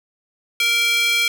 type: tone with high-pass filter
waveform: square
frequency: 466.2 Hz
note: A#4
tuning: in tune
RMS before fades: -18 dBFS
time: 0.6-1.28 s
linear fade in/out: 2 ms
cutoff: 2600 Hz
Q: 3.7
effects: none